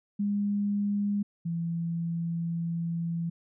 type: tone pair in turn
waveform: sine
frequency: 203.6 / 168.02 Hz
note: G#3 / E3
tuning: -34 / +33 cents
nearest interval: minor third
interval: 333 cents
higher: first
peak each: -25 / -28 dBFS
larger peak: first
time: 0.19-1.23 / 1.45-3.3 s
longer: second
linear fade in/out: 10 ms
effects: none